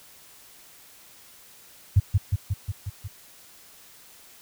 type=tone with echo; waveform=sine; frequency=98 Hz; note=G2; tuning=in tune; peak=-12 dBFS; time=1.96-2 s; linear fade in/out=10 ms; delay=180 ms; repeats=6; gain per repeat=-3 dB; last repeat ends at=3.08 s; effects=white hiss -51 dBFS RMS until 4.41 s